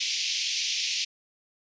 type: band-pass noise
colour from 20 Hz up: white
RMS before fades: -29 dBFS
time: 0-1.05 s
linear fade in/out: 10 ms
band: 2300 to 6100 Hz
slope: 48 dB/octave
effects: resampled to 16000 Hz